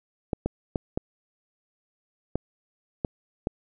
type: clicks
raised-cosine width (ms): 2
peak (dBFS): -12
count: 7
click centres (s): 0.332 / 0.46 / 0.758 / 0.975 / 2.356 / 3.048 / 3.471
effects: none